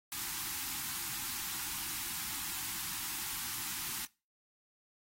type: band-stop noise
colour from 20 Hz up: white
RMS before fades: -39 dBFS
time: 0.12-4.05 s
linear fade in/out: 0 ms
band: 360 to 770 Hz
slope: 96 dB/octave
effects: noise-tail reverb RT60 0.3 s tail -22 dB re dry + AAC 48 kbps